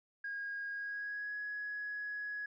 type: tone with pitch glide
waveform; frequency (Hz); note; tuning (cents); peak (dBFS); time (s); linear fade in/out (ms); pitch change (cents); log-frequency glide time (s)
sine; 1634 to 1676.1; G#6 to G#6; -29 to +15; -37; 0.24-2.46; 5; +44; 0.71-1.36
effects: tanh soft clip ceiling -33 dBFS